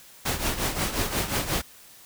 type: noise with tremolo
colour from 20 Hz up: pink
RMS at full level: -24 dBFS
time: 0.25-1.62 s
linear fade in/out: 10 ms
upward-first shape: triangle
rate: 5.6 Hz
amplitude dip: 75%
effects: white hiss -50 dBFS RMS until 2.05 s